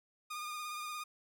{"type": "tone with vibrato", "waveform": "sawtooth", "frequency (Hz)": 1218, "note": "D#6", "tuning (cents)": -37, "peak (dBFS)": -36, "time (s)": [0.3, 1.04], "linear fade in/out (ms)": 10, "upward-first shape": "triangle", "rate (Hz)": 17, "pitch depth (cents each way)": 32, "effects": []}